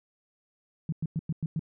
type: tone bursts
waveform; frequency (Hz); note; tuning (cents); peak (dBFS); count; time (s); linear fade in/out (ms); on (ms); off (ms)
sine; 159; D#3; +38; -26; 6; 0.89-1.594; 2; 34; 100
effects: none